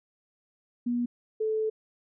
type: tone pair in turn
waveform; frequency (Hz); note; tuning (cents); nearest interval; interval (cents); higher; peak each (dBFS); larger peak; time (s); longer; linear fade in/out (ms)
sine; 241.3 / 436.3; B3 / A4; -40 / -15; minor seventh; 1025; second; -25; neither; 0.86-1.06 / 1.4-1.7; second; 10
effects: none